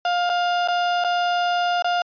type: tone with dropouts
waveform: 35% pulse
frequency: 705 Hz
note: F5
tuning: 16 cents sharp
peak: -17 dBFS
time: 0.05-2.02 s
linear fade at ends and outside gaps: 2 ms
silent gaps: 0.294-0.298 / 0.676-0.684 / 1.04-1.046 / 1.823-1.844 s
effects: resampled to 11025 Hz